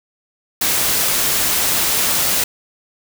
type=noise; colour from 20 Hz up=white; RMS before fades=-17 dBFS; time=0.61-2.44 s; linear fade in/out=5 ms; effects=none